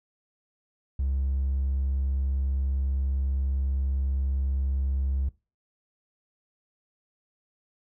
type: tone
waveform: triangle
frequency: 67.5 Hz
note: C#2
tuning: 45 cents flat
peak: -21 dBFS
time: 0.99-5.29 s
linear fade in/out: 5 ms
effects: noise-tail reverb RT60 0.3 s tail -23 dB re dry + tanh soft clip ceiling -19 dBFS